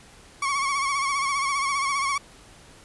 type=tone with vibrato; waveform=30% pulse; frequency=1108.7 Hz; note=C#6; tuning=in tune; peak=-20 dBFS; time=0.42-2.18 s; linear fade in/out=5 ms; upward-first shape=sine; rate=15 Hz; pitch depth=60 cents each way; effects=pink hiss -50 dBFS RMS until 2.84 s + resampled to 24000 Hz